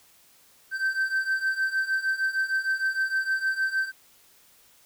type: beating tone pair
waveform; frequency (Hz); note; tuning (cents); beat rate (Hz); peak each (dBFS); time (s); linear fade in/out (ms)
triangle; 1549 / 1555.5; G6 / G6; -21 / -14; 6.5; -27 / -24; 0.71-3.92; 50
effects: white hiss -58 dBFS RMS until 4.85 s